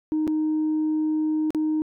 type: tone with dropouts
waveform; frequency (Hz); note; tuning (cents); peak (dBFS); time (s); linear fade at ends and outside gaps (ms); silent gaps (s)
sine; 310; D#4; -6; -19; 0.12-1.82; 0; 0.27-0.277 / 1.505-1.548
effects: tanh soft clip ceiling -18 dBFS